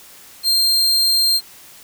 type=tone; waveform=40% pulse; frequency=4186 Hz; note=C8; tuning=in tune; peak=-12 dBFS; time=0.43-1.41 s; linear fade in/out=50 ms; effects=white hiss -43 dBFS RMS until 1.83 s